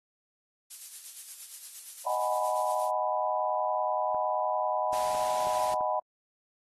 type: noise with tremolo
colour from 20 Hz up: violet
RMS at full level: -37 dBFS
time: 0.7-2.9 s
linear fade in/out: 10 ms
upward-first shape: sine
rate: 8.6 Hz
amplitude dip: 50%
type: chord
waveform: sine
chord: G# minor seventh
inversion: second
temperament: equal with one note detuned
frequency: 622.3 / 740 / 830.6 / 990.6 Hz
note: D#5 / F#5 / G#5 / B5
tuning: 0 / 0 / 0 / +5 cents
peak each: -31 / -32 / -34 / -31 dBFS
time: 2.06-6 s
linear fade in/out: 10 ms
type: clicks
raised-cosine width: 1 ms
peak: -30 dBFS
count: 6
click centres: 4.146 / 4.93 / 5.149 / 5.47 / 5.74 / 5.809 s
type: noise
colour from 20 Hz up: white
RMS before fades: -40 dBFS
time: 4.93-5.74 s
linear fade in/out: 5 ms
effects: low-pass 12000 Hz 12 dB/octave + AAC 32 kbps